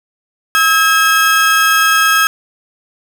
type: tone pair together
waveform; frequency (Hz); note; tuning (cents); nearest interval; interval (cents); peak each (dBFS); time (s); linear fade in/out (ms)
35% pulse; 1293.4 / 1624; E6 / G#6; -33 / -39; major third; 394; -10; 0.55-2.27; 0
effects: none